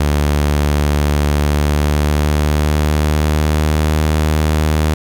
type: tone with pitch glide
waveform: sawtooth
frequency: 73.42 to 77.07 Hz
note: D2 to D#2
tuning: 0 to -16 cents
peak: -8 dBFS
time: 0-4.94 s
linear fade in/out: 5 ms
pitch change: +84 cents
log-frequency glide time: 1.37-4 s
effects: 7-bit